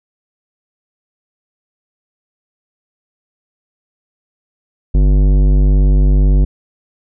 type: tone with tanh clipping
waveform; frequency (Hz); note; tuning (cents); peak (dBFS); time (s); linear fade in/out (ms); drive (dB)
sine; 49; G1; 0; -9; 4.94-6.45; 10; 15
effects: none